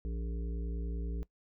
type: harmonic tone with a mistuned harmonic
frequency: 57.6 Hz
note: A#1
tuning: 20 cents flat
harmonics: 1 / 3 / 5 / 7 / 8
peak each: -34 / -44 / -48 / -51 / -52 dBFS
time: 0.05-1.23 s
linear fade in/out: 0 ms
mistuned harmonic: 8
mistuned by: -28 cents
effects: noise-tail reverb RT60 0.1 s tail -20 dB re dry